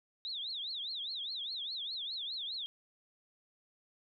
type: tone with vibrato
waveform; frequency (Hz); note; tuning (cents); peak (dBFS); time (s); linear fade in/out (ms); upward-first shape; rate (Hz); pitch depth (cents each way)
sine; 3729; A#7; 0; -37; 0.25-2.66; 0; triangle; 4.9; 280
effects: none